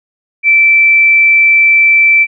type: tone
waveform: sine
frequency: 2330 Hz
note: D7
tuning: 14 cents flat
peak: -4 dBFS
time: 0.43-2.27 s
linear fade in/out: 50 ms
effects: none